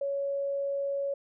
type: tone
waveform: sine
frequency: 558 Hz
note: C#5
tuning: 11 cents sharp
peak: -28 dBFS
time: 0.01-1.14 s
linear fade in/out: 5 ms
effects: none